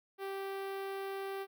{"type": "tone with notch filter", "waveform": "sawtooth", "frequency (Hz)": 390.4, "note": "G4", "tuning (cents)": -7, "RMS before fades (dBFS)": -40, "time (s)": [0.18, 1.47], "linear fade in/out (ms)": 50, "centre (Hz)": 6900, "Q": 0.53, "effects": []}